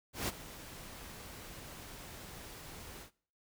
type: noise with ADSR envelope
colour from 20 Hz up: pink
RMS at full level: -34 dBFS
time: 0.13-3.11 s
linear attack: 150 ms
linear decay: 28 ms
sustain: -15 dB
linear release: 100 ms
effects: noise-tail reverb RT60 0.5 s tail -22 dB re dry